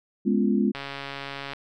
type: chord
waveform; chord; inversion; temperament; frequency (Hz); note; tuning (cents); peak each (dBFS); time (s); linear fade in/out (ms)
sine; C# dominant seventh; second; equal; 207.7 / 246.9 / 277.2 / 349.2; G#3 / B3 / C#4 / E#4; 0 / 0 / 0 / 0; -22 / -25 / -28 / -28; 0.25-0.72; 20
type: click train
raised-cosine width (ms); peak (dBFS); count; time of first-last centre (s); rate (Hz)
0.3; -18; 110; 0.75-1.534; 139
effects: none